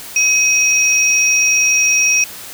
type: tone pair together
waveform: sine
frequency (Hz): 2536 / 5693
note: D#7 / F8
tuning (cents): +32 / +32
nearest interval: octave + major second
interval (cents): 1400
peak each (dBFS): -13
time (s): 0.16-2.24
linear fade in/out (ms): 2
effects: white hiss -32 dBFS RMS until 2.53 s